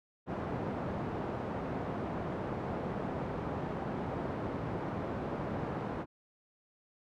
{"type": "band-pass noise", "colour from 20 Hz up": "pink", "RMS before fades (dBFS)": -37, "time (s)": [0.26, 6.06], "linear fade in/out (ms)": 50, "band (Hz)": [110, 940], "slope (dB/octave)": 12, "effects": []}